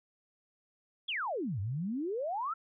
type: exponential two-way sweep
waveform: sine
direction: down then up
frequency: 3520 to 92.5 to 1376 Hz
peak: -32 dBFS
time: 1.08-2.54 s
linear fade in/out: 10 ms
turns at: 1.6 s
effects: none